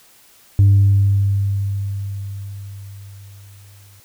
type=tone with exponential decay; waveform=sine; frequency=99.3 Hz; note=G2; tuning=23 cents sharp; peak=-5 dBFS; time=0.59-4 s; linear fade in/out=0 ms; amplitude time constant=740 ms; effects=tanh soft clip ceiling -6 dBFS + white hiss -50 dBFS RMS until 4.04 s